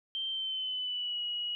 sine tone with pitch glide, 3136 to 2909 Hz, G7 to F#7, 0 to -30 cents, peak -32 dBFS, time 0.15-1.55 s, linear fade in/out 0 ms, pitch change -130 cents, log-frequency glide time 0.28-1.22 s, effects none

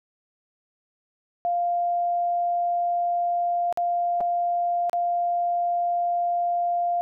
sine tone with dropouts, 698 Hz, F5, 1 cent flat, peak -21 dBFS, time 1.45-7.01 s, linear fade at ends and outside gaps 0 ms, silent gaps 3.726-3.774 / 4.205-4.21 / 4.896-4.931 s, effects none

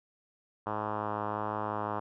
5% pulse tone with low-pass filter, 105.8 Hz, G#2, 33 cents sharp, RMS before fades -34 dBFS, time 0.66-2 s, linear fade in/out 10 ms, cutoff 1100 Hz, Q 2.2, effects none

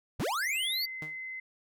square linear sweep, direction up, 38.56 to 4699 Hz, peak -30 dBFS, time 0.19-0.86 s, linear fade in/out 10 ms
sine tone with pitch glide, 2068 to 2053 Hz, C7 to C7, -21 to -33 cents, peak -37 dBFS, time 0.42-1.4 s, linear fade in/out 5 ms, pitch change -12 cents, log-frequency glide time 0.53-1.06 s
click, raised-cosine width 0.2 ms, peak -37 dBFS, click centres 0.562 s
sawtooth tone with exponential decay, 154.3 Hz, D#3, 14 cents flat, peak -34 dBFS, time 1.02-1.19 s, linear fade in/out 2 ms, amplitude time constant 35 ms
effects none

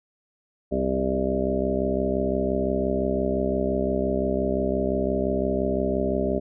harmonic tone with a mistuned harmonic, 65.8 Hz, C2, 10 cents sharp, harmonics 1 / 2 / 3 / 4 / 5 / 6 / 7 / 8 / 9 / 10, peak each -31 / -38 / -29 / -29 / -37 / -27 / -36 / -39 / -28 / -34 dBFS, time 0.71-6.4 s, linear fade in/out 20 ms, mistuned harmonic 9, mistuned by +16 cents, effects none

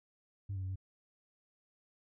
sine tone with pitch steps, 99.1 / 94.8 / 93.8 / 94.9 Hz, G2 / F#2 / F#2 / F#2, +19 / +43 / +24 / +44 cents, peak -34 dBFS, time 0.49-0.758 s, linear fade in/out 10 ms, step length 67 ms, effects tanh soft clip ceiling -34 dBFS

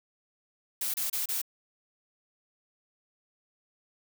blue noise bursts, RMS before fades -31 dBFS, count 4, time 0.81-1.417 s, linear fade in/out 5 ms, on 130 ms, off 29 ms, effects none

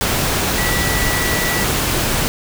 sine tone in noise, 1952 Hz, B6, 21 cents flat, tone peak -22 dBFS, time 0.58-1.64 s, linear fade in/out 0 ms, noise pink, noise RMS -18 dBFS, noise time 0.01-2.28 s, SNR -7 dB, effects none

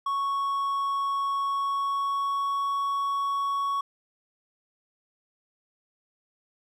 triangle tone with pitch glide, 1108.7 to 1115.1 Hz, C#6 to C#6, 0 to +10 cents, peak -23 dBFS, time 0.06-3.81 s, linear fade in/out 5 ms, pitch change +10 cents, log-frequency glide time 1.43-2.71 s, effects none

